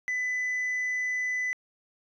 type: tone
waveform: sine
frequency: 2000 Hz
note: B6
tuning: 21 cents sharp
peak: -24 dBFS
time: 0.08-1.53 s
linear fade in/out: 0 ms
effects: tanh soft clip ceiling -26 dBFS